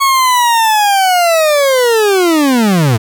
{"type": "linear sweep", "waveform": "40% pulse", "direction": "down", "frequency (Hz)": [1108.7, 103.83], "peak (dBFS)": -7, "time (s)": [0, 2.98], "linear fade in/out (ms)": 20, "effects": []}